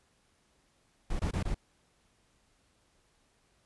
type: noise bursts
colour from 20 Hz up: brown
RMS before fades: -31 dBFS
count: 4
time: 1.1-1.545 s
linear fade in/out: 5 ms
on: 94 ms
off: 23 ms
effects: pink hiss -70 dBFS RMS until 3.65 s + resampled to 24000 Hz